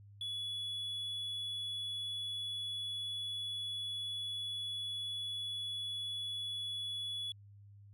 triangle tone, 3401 Hz, G#7, 40 cents sharp, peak -36 dBFS, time 0.21-7.32 s, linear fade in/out 2 ms, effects added 101 Hz sine -54 dBFS peak until 7.93 s

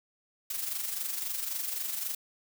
blue noise with amplitude modulation, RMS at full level -32 dBFS, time 0.5-2.15 s, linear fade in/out 5 ms, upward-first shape sine, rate 23.8 Hz, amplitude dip 55%, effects none

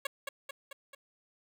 10% pulse tone with echo, 554.4 Hz, C#5, in tune, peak -23 dBFS, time 0.05-0.07 s, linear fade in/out 5 ms, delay 220 ms, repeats 4, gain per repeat -4 dB, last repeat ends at 0.95 s, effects none

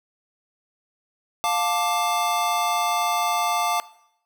square chord, D minor, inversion first, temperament just, 704.8 / 881 / 1174.7 Hz, F5 / A5 / D6, +16 / +2 / 0 cents, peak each -26 dBFS, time 1.44-3.8 s, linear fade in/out 0 ms, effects noise-tail reverb RT60 0.7 s tail -18 dB re dry

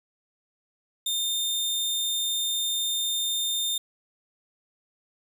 sawtooth tone, 3626 Hz, A#7, 49 cents flat, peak -22 dBFS, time 1.06-3.78 s, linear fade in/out 5 ms, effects none

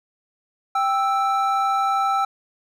triangle tone pair together, 786.6 / 1318.5 Hz, G5 / E6, +6 / 0 cents, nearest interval major sixth, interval 894 cents, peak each -19 dBFS, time 0.75-2.25 s, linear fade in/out 5 ms, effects none

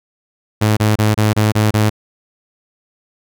sawtooth tone bursts, 107.1 Hz, A2, 46 cents flat, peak -7 dBFS, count 7, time 0.61-1.898 s, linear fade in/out 10 ms, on 160 ms, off 28 ms, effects none

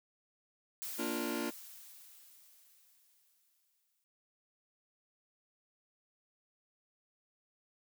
blue noise with exponential decay, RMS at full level -41 dBFS, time 0.82-4.04 s, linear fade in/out 0 ms, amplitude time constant 700 ms
sawtooth chord, Bb major, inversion none, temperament just, 233.1 / 291.4 / 349.6 Hz, Bb3 / D4 / F4, 0 / -13 / +2 cents, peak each -35 dBFS, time 0.98-1.51 s, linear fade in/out 20 ms
effects none

